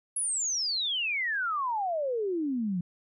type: exponential sweep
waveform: sine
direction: down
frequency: 10740 to 169 Hz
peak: -27 dBFS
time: 0.16-2.81 s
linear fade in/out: 5 ms
effects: none